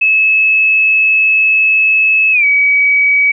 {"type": "tone with pitch glide", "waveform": "sine", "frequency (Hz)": [2594, 2271], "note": ["E7", "C#7"], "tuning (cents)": [-28, 41], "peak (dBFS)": -7, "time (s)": [0.01, 3.32], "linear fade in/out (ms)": 10, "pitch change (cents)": -231, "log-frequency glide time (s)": [2.32, 2.45], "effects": []}